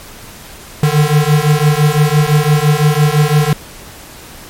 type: beating tone pair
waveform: square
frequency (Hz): 146.83 / 152.73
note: D3 / D#3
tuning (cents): 0 / -32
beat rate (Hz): 5.9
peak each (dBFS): -12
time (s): 0.83-3.53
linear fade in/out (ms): 2
effects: pink hiss -34 dBFS RMS until 4.49 s + MP3 64 kbps